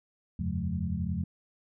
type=tone cluster; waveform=sine; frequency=82.3 / 93.4 / 134.6 / 177.3 / 212.7 Hz; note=E2 / F#2 / C3 / F3 / G#3; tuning=-2 / +17 / +49 / +26 / +42 cents; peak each=-34 / -36 / -38 / -33 / -37 dBFS; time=0.39-1.24 s; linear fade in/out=5 ms; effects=none